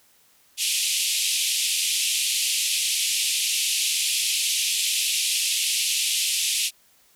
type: band-pass noise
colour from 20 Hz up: pink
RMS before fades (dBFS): -24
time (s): 0.57-6.71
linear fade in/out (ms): 50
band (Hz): 2500 to 12000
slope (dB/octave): 48
effects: white hiss -59 dBFS RMS until 7.15 s